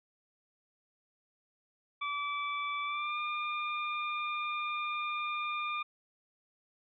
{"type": "tone with pitch glide", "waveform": "25% pulse", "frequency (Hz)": [1157, 1204], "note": ["D6", "D6"], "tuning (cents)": [-26, 43], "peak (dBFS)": -29, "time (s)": [2.01, 5.83], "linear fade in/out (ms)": 10, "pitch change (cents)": 69, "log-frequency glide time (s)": [2.84, 3.17], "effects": ["resampled to 11025 Hz"]}